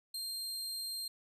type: tone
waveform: sawtooth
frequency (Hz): 4186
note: C8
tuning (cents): 0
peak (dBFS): -35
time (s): 0.14-1.08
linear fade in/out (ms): 5
effects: resampled to 32000 Hz